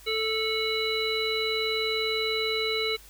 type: harmonic tone with a mistuned harmonic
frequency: 440 Hz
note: A4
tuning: in tune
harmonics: 1 / 3 / 5 / 7 / 9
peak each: -29 / -37 / -31 / -35 / -30 dBFS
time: 0.06-2.97 s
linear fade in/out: 20 ms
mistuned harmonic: 7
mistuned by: -92 cents
effects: added 50 Hz sine -52 dBFS peak until 3.09 s + white hiss -52 dBFS RMS until 3.09 s